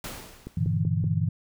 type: noise with exponential decay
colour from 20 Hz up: pink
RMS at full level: -34 dBFS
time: 0.04-0.83 s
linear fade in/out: 2 ms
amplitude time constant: 170 ms
type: click train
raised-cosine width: 3 ms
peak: -23 dBFS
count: 4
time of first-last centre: 0.47-1.041 s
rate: 5.25 Hz
type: chord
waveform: sine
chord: E half-diminished seventh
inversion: first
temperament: just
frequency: 98.89 / 118.67 / 148.33 / 164.81 Hz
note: G2 / Bb2 / D3 / E3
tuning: +16 / +31 / +18 / 0 cents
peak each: -27 / -29 / -29 / -27 dBFS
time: 0.57-1.29 s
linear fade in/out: 5 ms
effects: none